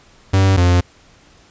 45% pulse tone pair in turn, 96.1 / 88.68 Hz, G2 / F2, -34 / +27 cents, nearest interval minor second, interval 139 cents, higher first, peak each -10 dBFS, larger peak neither, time 0.33-0.57 / 0.57-0.81 s, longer neither, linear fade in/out 10 ms, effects pink hiss -49 dBFS RMS until 1.5 s + resampled to 16000 Hz

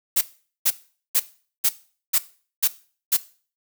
blue noise bursts, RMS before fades -18 dBFS, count 7, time 0.16-3.171 s, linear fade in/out 10 ms, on 53 ms, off 440 ms, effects noise-tail reverb RT60 0.4 s tail -17 dB re dry

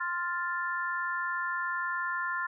sine chord, F major, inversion second, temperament equal, 1046.5 / 1396.9 / 1760 Hz, C6 / F6 / A6, 0 / 0 / 0 cents, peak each -34 dBFS, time 0-2.47 s, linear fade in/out 10 ms, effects none

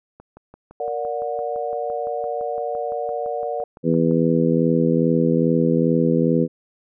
click train, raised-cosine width 1 ms, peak -28 dBFS, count 24, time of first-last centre 0.2-4.112 s, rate 5.88 Hz
sine chord, Bb augmented, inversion none, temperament just, 466.2 / 582.7 / 728.4 Hz, Bb4 / D5 / F#5, 0 / -14 / -27 cents, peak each -27 dBFS, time 0.8-3.64 s, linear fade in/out 2 ms
harmonic tone, 82.41 Hz, E2, in tune, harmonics 2 / 3 / 4 / 5 / 6, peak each -20 / -20 / -23 / -24 / -22 dBFS, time 3.83-6.48 s, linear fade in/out 50 ms
effects none

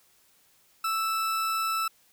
40% pulse tone, 1318.5 Hz, E6, in tune, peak -25 dBFS, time 0.84-1.88 s, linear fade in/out 5 ms, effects white hiss -63 dBFS RMS until 2.12 s

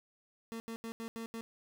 30% pulse tone bursts at uneven times, 227.5 Hz, A#3, 42 cents flat, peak -37 dBFS, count 6, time 0.52-0.6 / 0.68-0.76 / 0.84-0.92 / 1-1.08 / 1.16-1.26 / 1.34-1.41 s, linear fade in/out 0 ms, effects none

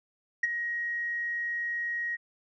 sine tone with ADSR envelope, 1888 Hz, A#6, 22 cents sharp, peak -19 dBFS, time 0.43-2.17 s, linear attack 6 ms, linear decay 25 ms, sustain -10 dB, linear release 26 ms, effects tanh soft clip ceiling -19 dBFS

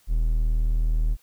triangle tone, 39.58 Hz, D#1, 30 cents sharp, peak -17 dBFS, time 0.07-1.17 s, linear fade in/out 50 ms, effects white hiss -61 dBFS RMS until 1.22 s

